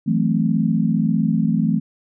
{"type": "chord", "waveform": "sine", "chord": "F# half-diminished seventh", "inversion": "third", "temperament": "equal", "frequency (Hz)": [164.81, 185, 220, 261.6], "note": ["E3", "F#3", "A3", "C4"], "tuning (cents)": [0, 0, 0, 0], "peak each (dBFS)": [-20, -23, -19, -24], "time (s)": [0.06, 1.8], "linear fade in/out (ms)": 20, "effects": []}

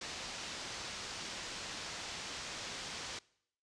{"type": "low-pass noise", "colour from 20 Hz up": "white", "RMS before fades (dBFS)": -44, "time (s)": [0.01, 3.19], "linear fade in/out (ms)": 5, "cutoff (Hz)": 6200, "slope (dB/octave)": 24, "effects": ["noise-tail reverb RT60 0.7 s tail -23 dB re dry", "resampled to 22050 Hz"]}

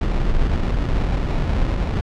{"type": "noise with sample-and-hold", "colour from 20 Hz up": "brown", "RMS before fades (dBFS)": -19, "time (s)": [0.01, 2.01], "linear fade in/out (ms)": 5, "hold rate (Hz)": 1575, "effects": ["low-pass 4000 Hz 12 dB/octave"]}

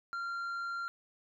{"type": "tone with tanh clipping", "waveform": "triangle", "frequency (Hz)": 1383, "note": "F6", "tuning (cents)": -17, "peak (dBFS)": -36, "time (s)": [0.13, 0.88], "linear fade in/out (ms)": 0, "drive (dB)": 9, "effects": []}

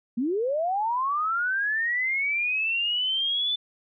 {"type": "linear sweep", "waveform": "sine", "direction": "up", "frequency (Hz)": [220, 3520], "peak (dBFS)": -23, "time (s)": [0.17, 3.56], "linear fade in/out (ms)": 10, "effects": []}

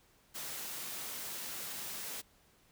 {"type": "high-pass noise", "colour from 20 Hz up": "white", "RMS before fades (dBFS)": -42, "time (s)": [0.34, 2.22], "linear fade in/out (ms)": 20, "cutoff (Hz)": 110, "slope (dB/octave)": 24, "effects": ["pink hiss -67 dBFS RMS until 2.71 s"]}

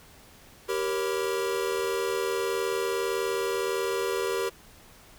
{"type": "tone cluster", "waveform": "square", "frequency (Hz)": [388.8, 468.4, 550, 995], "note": ["G4", "A#4", "C#5", "B5"], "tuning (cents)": [-14, 8, -14, 13], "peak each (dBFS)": [-30, -31, -38, -38], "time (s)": [0.68, 4.5], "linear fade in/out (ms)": 20, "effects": ["pink hiss -53 dBFS RMS until 5.18 s"]}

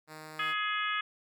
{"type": "tone", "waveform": "5% pulse", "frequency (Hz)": 155.56, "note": "D#3", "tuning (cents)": 0, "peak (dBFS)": -33, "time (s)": [0.07, 0.55], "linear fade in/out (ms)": 50}
{"type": "harmonic tone", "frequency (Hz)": 420, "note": "G#4", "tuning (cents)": 19, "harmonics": [3, 4, 5, 6, 7, 8], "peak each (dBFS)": [-33, -35, -37, -39, -40, -41], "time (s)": [0.39, 1.01], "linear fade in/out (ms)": 5}
{"effects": []}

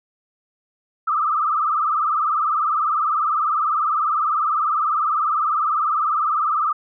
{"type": "tone with vibrato", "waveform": "sine", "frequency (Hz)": 1244.5, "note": "D#6", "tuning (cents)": 0, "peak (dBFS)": -17, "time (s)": [1.07, 6.73], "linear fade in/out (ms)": 10, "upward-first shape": "triangle", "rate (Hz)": 20, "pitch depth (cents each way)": 140, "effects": []}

